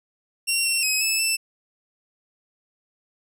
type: tone with pitch steps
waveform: 15% pulse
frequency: 2744 / 2719 / 2543 / 2612 / 2657 Hz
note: F7 / F7 / D#7 / E7 / E7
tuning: -31 / -47 / +37 / -17 / +13 cents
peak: -13 dBFS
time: 0.47-1.37 s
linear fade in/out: 20 ms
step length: 180 ms
effects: none